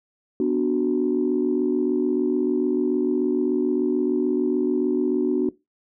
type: chord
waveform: sine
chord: B minor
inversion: none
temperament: equal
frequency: 246.9 / 293.7 / 370 Hz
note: B3 / D4 / F#4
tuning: 0 / 0 / 0 cents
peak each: -24 / -22 / -21 dBFS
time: 0.4-5.49 s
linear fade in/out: 2 ms
effects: noise-tail reverb RT60 0.2 s tail -19 dB re dry + tanh soft clip ceiling -11 dBFS